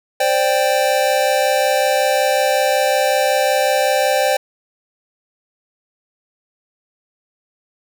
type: chord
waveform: square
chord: C suspended second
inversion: none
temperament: just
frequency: 523.3 / 588.7 / 784.9 Hz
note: C5 / D5 / G5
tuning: 0 / +4 / +2 cents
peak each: -19 dBFS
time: 0.2-4.37 s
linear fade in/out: 5 ms
effects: none